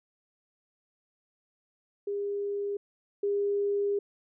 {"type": "tone pair in turn", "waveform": "sine", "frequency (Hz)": [404.6, 404.6], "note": ["G#4", "G#4"], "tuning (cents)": [-45, -45], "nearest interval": "unison", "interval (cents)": 0, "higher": "neither", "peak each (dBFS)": [-29, -25], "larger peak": "second", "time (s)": [[2.07, 2.77], [3.23, 3.99]], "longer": "second", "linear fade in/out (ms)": 5, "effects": []}